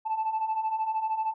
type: beating tone pair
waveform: sine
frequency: 868 / 881 Hz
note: A5 / A5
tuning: -24 / +2 cents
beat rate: 13 Hz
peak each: -31 / -26 dBFS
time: 0.05-1.34 s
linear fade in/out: 20 ms
effects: tanh soft clip ceiling -22 dBFS